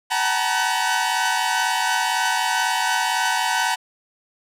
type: tone cluster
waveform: sawtooth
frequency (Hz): 754 / 863 / 921 / 965 / 1511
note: F#5 / A5 / A#5 / B5 / F#6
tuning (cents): +32 / -34 / -21 / -40 / +36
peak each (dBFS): -22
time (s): 0.1-3.76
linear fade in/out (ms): 20
effects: low-pass 11000 Hz 12 dB/octave